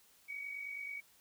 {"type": "tone with amplitude modulation", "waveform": "sine", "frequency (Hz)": 2257, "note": "C#7", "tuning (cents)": 31, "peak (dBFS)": -38, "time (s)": [0.28, 1.01], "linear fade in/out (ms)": 20, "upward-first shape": "sine", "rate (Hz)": 49.3, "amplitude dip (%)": 55, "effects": ["white hiss -66 dBFS RMS until 1.2 s"]}